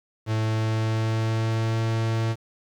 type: tone with pitch glide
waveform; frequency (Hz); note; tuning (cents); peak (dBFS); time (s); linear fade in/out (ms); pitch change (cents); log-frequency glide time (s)
45% pulse; 109.9 to 112.66; A2 to A2; -2 to +41; -22; 0.26-2.36; 50; +43; 0.4-1.87
effects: low-pass 6000 Hz 12 dB/octave + 8-bit